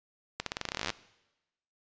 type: accelerating click train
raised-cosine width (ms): 0.2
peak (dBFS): -14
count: 19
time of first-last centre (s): 0.4-0.902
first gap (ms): 63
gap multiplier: 0.89
effects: noise-tail reverb RT60 1.0 s tail -19 dB re dry + resampled to 16000 Hz